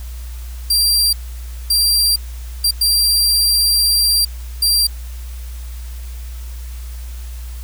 sawtooth tone bursts at uneven times, 4729 Hz, D8, 11 cents sharp, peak -9 dBFS, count 5, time 0.7-1.13 / 1.7-2.16 / 2.64-2.71 / 2.81-4.25 / 4.62-4.87 s, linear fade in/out 5 ms, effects added 60 Hz sine -26 dBFS peak until 7.63 s + white hiss -42 dBFS RMS until 7.63 s

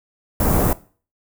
pink band-stop noise, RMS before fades -17 dBFS, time 0.4-0.73 s, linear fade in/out 2 ms, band 900 to 14000 Hz, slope 12 dB/octave, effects noise-tail reverb RT60 0.4 s tail -19 dB re dry

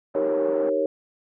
pink band-pass noise, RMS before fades -37 dBFS, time 0.14-0.7 s, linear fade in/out 10 ms, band 230 to 1300 Hz, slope 24 dB/octave
sine chord, Eb dominant seventh, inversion none, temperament equal with one note detuned, 311.1 / 392 / 466.2 / 549.9 Hz, Eb4 / G4 / Bb4 / Db5, 0 / 0 / 0 / -14 cents, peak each -29 / -28 / -26 / -23 dBFS, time 0.15-0.86 s, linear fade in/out 2 ms
effects none

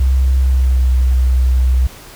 sine tone with pitch glide, 65.4 to 63.46 Hz, C2 to B1, 0 to +48 cents, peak -9 dBFS, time 0-1.87 s, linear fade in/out 5 ms, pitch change -52 cents, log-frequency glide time 0.39-0.9 s, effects pink hiss -37 dBFS RMS until 2.15 s

